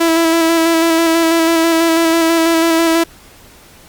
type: tone with vibrato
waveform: sawtooth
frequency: 329.6 Hz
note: E4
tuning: in tune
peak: -6 dBFS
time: 0-3.04 s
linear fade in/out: 10 ms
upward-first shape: square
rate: 6.1 Hz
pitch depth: 19 cents each way
effects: pink hiss -42 dBFS RMS until 3.88 s + Opus 48 kbps